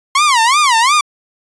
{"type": "tone with vibrato", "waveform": "sawtooth", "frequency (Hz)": 1046.5, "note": "C6", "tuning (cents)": 0, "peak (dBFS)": -5, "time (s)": [0.15, 1.01], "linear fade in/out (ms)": 5, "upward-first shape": "sine", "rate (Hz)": 2.8, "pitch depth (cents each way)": 270, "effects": ["resampled to 22050 Hz"]}